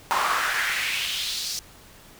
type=noise with high-pass filter sweep; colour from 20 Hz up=brown; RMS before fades=-26 dBFS; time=0.11-1.59 s; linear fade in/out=0 ms; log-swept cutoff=940 to 5400 Hz; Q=2.8; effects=pink hiss -49 dBFS RMS until 2.19 s